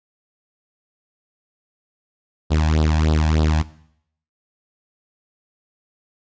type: tone with flanger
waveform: sawtooth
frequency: 77.78 Hz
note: D#2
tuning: in tune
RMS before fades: -17 dBFS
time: 2.5-3.63 s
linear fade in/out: 20 ms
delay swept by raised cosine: 0.22 to 1.22 ms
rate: 3.3 Hz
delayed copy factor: +0.95
effects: noise-tail reverb RT60 0.7 s tail -18 dB re dry + resampled to 16000 Hz